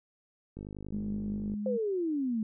click train, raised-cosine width 3 ms, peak -29 dBFS, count 50, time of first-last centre 0.57-1.538 s, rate 50.6 Hz
sine tone, 207.7 Hz, G#3, in tune, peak -32 dBFS, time 0.92-1.78 s, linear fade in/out 20 ms
sine exponential sweep, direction down, 528 to 211.5 Hz, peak -28 dBFS, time 1.66-2.43 s, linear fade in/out 2 ms
effects none

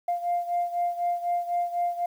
sine beating tone pair, 698.5 / 702.5 Hz, F5 / F5, 0 / +10 cents, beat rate 4 Hz, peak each -25 / -29 dBFS, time 0.08-2.06 s, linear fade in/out 5 ms, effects tanh soft clip ceiling -19 dBFS + 9-bit

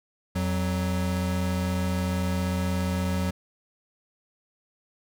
square tone pair together, 87.31 / 185 Hz, F2 / F#3, 0 / 0 cents, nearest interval octave + minor second, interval 1300 cents, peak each -28 dBFS, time 0.35-3.31 s, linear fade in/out 10 ms, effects none

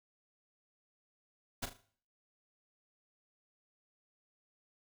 pink noise with echo, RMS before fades -37 dBFS, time 1.62-1.66 s, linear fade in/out 10 ms, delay 39 ms, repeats 4, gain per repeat -9 dB, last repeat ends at 1.816 s, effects noise-tail reverb RT60 0.5 s tail -17 dB re dry

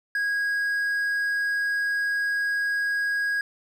triangle tone, 1646 Hz, G#6, 16 cents flat, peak -21 dBFS, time 0.15-3.41 s, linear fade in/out 2 ms, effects none

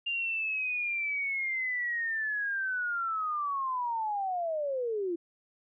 sine linear sweep, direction down, 2804 to 329.6 Hz, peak -29 dBFS, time 0.06-5.16 s, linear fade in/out 10 ms, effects none

